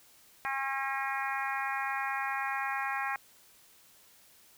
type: harmonic tone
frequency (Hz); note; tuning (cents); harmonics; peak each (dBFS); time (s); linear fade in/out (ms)
270.8; C#4; -40; 3 / 4 / 5 / 6 / 7 / 8 / 9; -36 / -37 / -41 / -38 / -38 / -43 / -42; 0.45-3.16; 0
effects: white hiss -60 dBFS RMS until 4.57 s